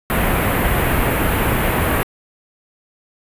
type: band-stop noise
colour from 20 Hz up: pink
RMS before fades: -17 dBFS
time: 0.1-2.03 s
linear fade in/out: 0 ms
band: 2600 to 12000 Hz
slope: 24 dB/octave
effects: resampled to 32000 Hz